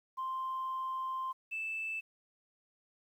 sine tone pair in turn, 1046.5 / 2637 Hz, C6 / E7, 0 / 0 cents, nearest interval octave + major third, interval 1600 cents, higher second, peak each -33 / -34 dBFS, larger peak first, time 0.17-1.33 / 1.51-2.01 s, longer first, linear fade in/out 20 ms, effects tanh soft clip ceiling -31 dBFS + 11-bit

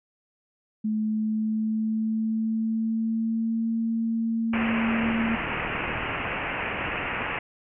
sine tone with pitch glide, 215.7 to 227.1 Hz, A3 to A#3, -34 to -45 cents, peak -23 dBFS, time 0.84-5.36 s, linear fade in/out 10 ms, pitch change +89 cents, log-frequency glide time 0.97-3.72 s
white low-pass noise, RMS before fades -30 dBFS, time 4.53-7.39 s, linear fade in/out 5 ms, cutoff 2800 Hz, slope 96 dB/octave
click train, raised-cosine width 3 ms, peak -26 dBFS, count 44, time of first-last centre 5.01-6.11 s, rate 39.1 Hz
effects none

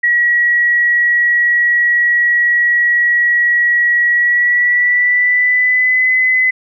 sine tone with pitch glide, 1918 to 2023 Hz, A#6 to B6, +49 to +41 cents, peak -9 dBFS, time 0.03-6.51 s, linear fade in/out 10 ms, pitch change +92 cents, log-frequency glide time 4.1-6.11 s, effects none

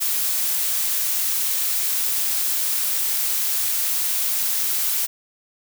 blue noise, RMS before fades -22 dBFS, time 0-5.07 s, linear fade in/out 20 ms, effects none

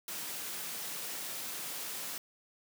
white high-pass noise, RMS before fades -40 dBFS, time 0.08-2.18 s, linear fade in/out 2 ms, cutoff 130 Hz, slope 24 dB/octave, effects none

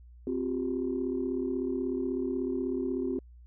sine chord, C suspended fourth, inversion none, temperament equal with one note detuned, 261.6 / 355.7 / 392 Hz, C4 / F4 / G4, 0 / +32 / 0 cents, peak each -31 / -33 / -34 dBFS, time 0.27-3.19 s, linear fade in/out 2 ms, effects tanh soft clip ceiling -20 dBFS + added 60 Hz sine -49 dBFS peak until 3.46 s

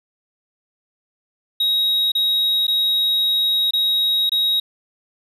triangle tone with dropouts, 3797 Hz, A#7, 31 cents sharp, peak -14 dBFS, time 1.6-4.6 s, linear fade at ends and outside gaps 5 ms, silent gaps 2.119-2.151 / 2.669-2.679 / 3.709-3.734 / 4.295-4.318 s, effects resampled to 32000 Hz

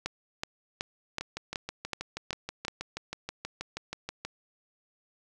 two click trains, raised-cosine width 0.2 ms, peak -14 / -18 dBFS, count 8 / 20, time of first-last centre 0.06-2.682 / 1.21-4.25 s, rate 2.67 / 6.25 Hz, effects none

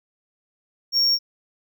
triangle tone, 5530 Hz, F8, 18 cents flat, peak -15 dBFS, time 0.92-1.19 s, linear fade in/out 50 ms, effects none

